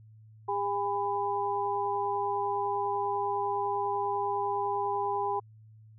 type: tone cluster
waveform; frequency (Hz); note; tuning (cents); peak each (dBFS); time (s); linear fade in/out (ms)
sine; 404 / 812 / 998; G#4 / G#5 / B5; -48 / -39 / +18; -33 / -31 / -32; 0.48-5.4; 10
effects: added 109 Hz sine -51 dBFS peak until 5.98 s